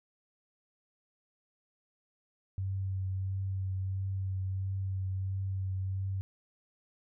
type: tone with vibrato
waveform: sine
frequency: 95.5 Hz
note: G2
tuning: 45 cents flat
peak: -31 dBFS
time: 2.58-6.21 s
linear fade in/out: 0 ms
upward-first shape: triangle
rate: 1.5 Hz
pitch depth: 20 cents each way
effects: none